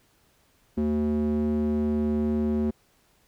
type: tone with band-pass filter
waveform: square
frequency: 74.9 Hz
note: D2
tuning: 35 cents sharp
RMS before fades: -25 dBFS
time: 0.77-2.71 s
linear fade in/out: 10 ms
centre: 280 Hz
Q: 7.6
effects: pink hiss -64 dBFS RMS until 3.27 s